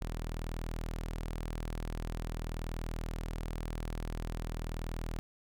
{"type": "tone", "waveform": "sawtooth", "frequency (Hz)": 40.46, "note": "E1", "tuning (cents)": -32, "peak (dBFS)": -32, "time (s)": [0.01, 5.19], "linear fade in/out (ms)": 0, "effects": []}